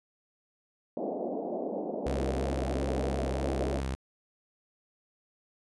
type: band-pass noise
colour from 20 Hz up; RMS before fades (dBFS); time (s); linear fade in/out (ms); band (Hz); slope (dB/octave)
white; -34; 0.97-3.8; 2; 200 to 700; 48
type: tone with vibrato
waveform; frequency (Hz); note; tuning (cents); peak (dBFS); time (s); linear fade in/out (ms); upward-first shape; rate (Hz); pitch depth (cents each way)
sawtooth; 66.8; C2; +36; -27; 2.06-3.95; 0; square; 3.1; 23
effects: resampled to 24000 Hz